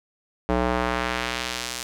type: tone with band-pass filter sweep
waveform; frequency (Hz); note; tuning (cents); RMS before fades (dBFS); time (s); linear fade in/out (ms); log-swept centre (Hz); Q
square; 61.3; B1; -12; -26; 0.49-1.83; 0; 580 to 7300; 0.77
effects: none